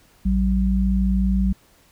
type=tone pair together; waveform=sine; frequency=56.78 / 191 Hz; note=A#1 / G3; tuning=-45 / -45 cents; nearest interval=octave + major sixth; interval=2100 cents; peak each=-19 dBFS; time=0.25-1.53 s; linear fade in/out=10 ms; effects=pink hiss -56 dBFS RMS until 1.91 s